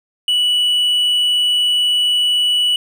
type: tone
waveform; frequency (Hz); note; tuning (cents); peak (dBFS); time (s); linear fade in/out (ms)
triangle; 2951; F#7; -5; -11; 0.28-2.76; 2
effects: none